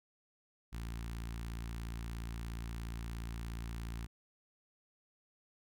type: tone with notch filter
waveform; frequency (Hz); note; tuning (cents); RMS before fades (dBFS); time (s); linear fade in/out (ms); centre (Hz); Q
sawtooth; 57; A#1; -38; -42; 0.72-4.07; 20; 530; 0.71
effects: none